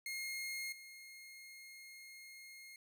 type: tone with level steps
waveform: sawtooth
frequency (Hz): 2143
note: C7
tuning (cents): +41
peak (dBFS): -37 / -49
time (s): 0.06-2.76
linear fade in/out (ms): 2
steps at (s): 0.72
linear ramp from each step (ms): 5
effects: none